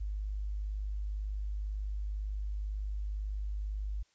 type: tone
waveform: sine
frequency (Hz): 51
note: G#1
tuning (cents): -31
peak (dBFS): -33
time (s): 0-4.03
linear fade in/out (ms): 10
effects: white hiss -71 dBFS RMS until 4.14 s + resampled to 16000 Hz